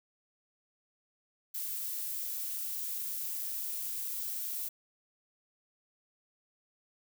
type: noise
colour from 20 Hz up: violet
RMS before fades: -37 dBFS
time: 1.54-4.69 s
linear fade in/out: 10 ms
effects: none